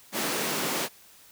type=high-pass noise; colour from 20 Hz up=pink; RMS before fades=-29 dBFS; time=0.12-0.89 s; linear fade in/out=50 ms; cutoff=190 Hz; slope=24 dB/octave; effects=white hiss -54 dBFS RMS until 1.31 s